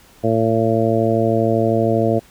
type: harmonic tone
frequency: 112.7 Hz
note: A2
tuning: 42 cents sharp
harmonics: 1 / 2 / 3 / 4 / 5 / 6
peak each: -21 / -21 / -21 / -21 / -21 / -21 dBFS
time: 0.23-2.2 s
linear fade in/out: 20 ms
effects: pink hiss -49 dBFS RMS until 2.3 s